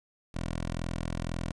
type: tone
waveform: 10% pulse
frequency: 42 Hz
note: E1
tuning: 33 cents sharp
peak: -24 dBFS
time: 0.34-1.52 s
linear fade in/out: 10 ms
effects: resampled to 22050 Hz + 9-bit